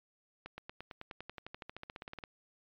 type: accelerating click train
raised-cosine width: 0.3 ms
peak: -27 dBFS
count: 23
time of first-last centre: 0.46-2.238 s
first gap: 120 ms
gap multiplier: 0.96
effects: low-pass 4000 Hz 12 dB/octave + MP3 96 kbps